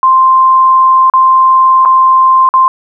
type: tone with dropouts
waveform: sine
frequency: 1046.5 Hz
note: C6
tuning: in tune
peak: -3 dBFS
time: 0.03-2.68 s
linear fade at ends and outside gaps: 1 ms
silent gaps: 1.099-1.137 / 1.851-1.857 / 2.49-2.539 s
effects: none